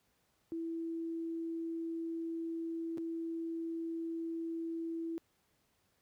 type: tone with dropouts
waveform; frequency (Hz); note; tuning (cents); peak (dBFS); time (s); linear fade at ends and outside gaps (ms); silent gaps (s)
sine; 330.1; E4; +2; -36; 0.52-5.18; 0; 2.974-2.981
effects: pink hiss -75 dBFS RMS until 6.01 s + high-pass 60 Hz 12 dB/octave